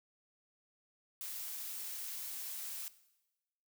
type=noise; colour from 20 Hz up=blue; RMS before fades=-43 dBFS; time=1.21-2.88 s; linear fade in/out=0 ms; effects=noise-tail reverb RT60 1.0 s tail -17 dB re dry